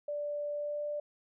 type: tone with pitch glide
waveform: sine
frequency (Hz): 586 to 590.1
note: D5 to D5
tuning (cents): -4 to +8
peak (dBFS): -33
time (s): 0.08-1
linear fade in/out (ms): 5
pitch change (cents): +12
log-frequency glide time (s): 0.52-0.83
effects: none